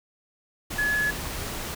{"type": "tone in noise", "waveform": "sine", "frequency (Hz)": 1700, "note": "G#6", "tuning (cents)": 40, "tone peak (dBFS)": -22, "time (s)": [0.78, 1.11], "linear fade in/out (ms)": 10, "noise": "pink", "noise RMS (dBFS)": -33, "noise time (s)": [0.7, 1.75], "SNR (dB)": 8, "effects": []}